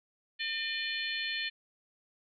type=harmonic tone with a mistuned harmonic; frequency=604 Hz; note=D5; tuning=48 cents sharp; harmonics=3 / 4 / 5 / 6 / 7; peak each=-37 / -38 / -39 / -40 / -40 dBFS; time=0.39-1.5 s; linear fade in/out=20 ms; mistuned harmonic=6; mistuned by=-53 cents; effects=none